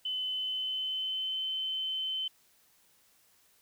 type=tone with pitch glide; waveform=sine; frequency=3030 to 3067 Hz; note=F#7 to G7; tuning=+40 to -38 cents; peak=-31 dBFS; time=0.05-2.28 s; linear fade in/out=5 ms; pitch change=+22 cents; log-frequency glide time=0.26-1.43 s; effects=white hiss -66 dBFS RMS until 3.61 s